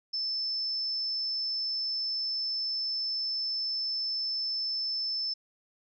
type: tone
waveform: sine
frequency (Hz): 5274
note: E8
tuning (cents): 0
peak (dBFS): -29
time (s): 0.13-5.34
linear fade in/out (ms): 10
effects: none